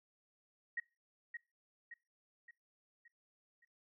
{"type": "tone with echo", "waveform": "sine", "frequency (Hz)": 1887, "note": "A#6", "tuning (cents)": 21, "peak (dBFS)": -36, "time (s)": [0.77, 0.8], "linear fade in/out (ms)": 5, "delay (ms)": 570, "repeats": 5, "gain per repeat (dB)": -6, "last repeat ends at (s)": 3.65, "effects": ["noise-tail reverb RT60 0.3 s tail -23 dB re dry"]}